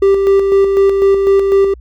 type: tone with tremolo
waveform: triangle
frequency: 392.9 Hz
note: G4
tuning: 4 cents sharp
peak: -4 dBFS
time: 0.02-1.74 s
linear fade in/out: 5 ms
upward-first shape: square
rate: 4 Hz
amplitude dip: 40%
effects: added 60 Hz sine -33 dBFS peak until 1.8 s